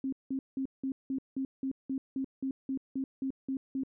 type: tone bursts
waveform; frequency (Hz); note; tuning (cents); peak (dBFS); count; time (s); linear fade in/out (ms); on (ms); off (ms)
sine; 267.1; C4; +36; -30; 15; 0.04-3.835; 2; 85; 180
effects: none